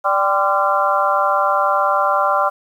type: harmonic tone with a mistuned harmonic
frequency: 196 Hz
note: G3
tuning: in tune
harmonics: 3 / 4 / 5 / 6 / 7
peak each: -20 / -20 / -20 / -20 / -20 dBFS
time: 0.04-2.5 s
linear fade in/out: 20 ms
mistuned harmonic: 5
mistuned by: +80 cents
effects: 8-bit